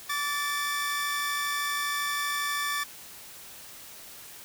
sawtooth tone pair together, 1155.8 / 1760 Hz, D6 / A6, -28 / 0 cents, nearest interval perfect fifth, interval 728 cents, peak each -27 dBFS, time 0.09-2.84 s, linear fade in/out 10 ms, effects white hiss -46 dBFS RMS until 4.44 s

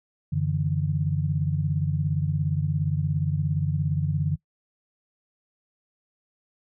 sine tone cluster, 93.2 / 145.2 / 162.4 Hz, F#2 / D3 / E3, +13 / -19 / -26 cents, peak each -28 / -24 / -29 dBFS, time 0.32-4.36 s, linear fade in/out 10 ms, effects noise-tail reverb RT60 0.1 s tail -21 dB re dry

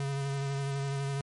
square tone with vibrato, 138.59 Hz, C#3, in tune, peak -31 dBFS, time 0-1.21 s, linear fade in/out 2 ms, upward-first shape sine, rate 12 Hz, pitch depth 21 cents each way, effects MP3 48 kbps

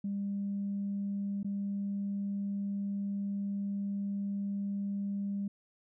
sine tone with dropouts, 200 Hz, G3, 35 cents sharp, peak -31 dBFS, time 0.04-5.48 s, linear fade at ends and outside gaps 5 ms, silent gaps 1.431-1.445 s, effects tanh soft clip ceiling -27 dBFS

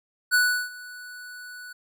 square tone with ADSR envelope, 1480 Hz, F#6, in tune, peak -17 dBFS, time 0.31-1.73 s, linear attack 33 ms, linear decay 350 ms, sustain -22 dB, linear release 8 ms, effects none

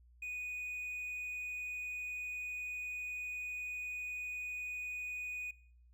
triangle tone, 2478 Hz, D#7, 8 cents flat, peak -38 dBFS, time 0.22-5.51 s, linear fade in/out 5 ms, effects noise-tail reverb RT60 0.6 s tail -22 dB re dry + added 60 Hz sine -60 dBFS peak until 5.93 s

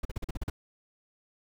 brown noise bursts, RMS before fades -31 dBFS, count 8, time 0.03-0.5 s, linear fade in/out 5 ms, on 22 ms, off 42 ms, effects none

